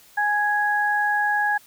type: tone pair together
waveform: sine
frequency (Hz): 831 / 1662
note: G#5 / G#6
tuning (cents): +1 / +1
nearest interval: octave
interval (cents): 1200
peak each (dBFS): -22 / -21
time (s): 0.17-1.58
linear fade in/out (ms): 10
effects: white hiss -52 dBFS RMS until 1.66 s